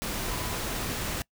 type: tone in noise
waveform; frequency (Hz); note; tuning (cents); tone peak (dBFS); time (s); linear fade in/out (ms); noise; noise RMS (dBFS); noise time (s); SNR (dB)
sine; 996; B5; +14; -43; 0.31-0.57; 0; pink; -32; 0.02-1.22; -14
effects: noise-tail reverb RT60 0.1 s tail -24 dB re dry